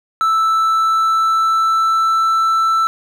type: tone with pitch glide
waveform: triangle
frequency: 1318.5 to 1327.7 Hz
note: E6 to E6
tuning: 0 to +12 cents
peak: -10 dBFS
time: 0.21-2.87 s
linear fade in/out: 0 ms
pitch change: +12 cents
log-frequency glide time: 0.42-2.29 s
effects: none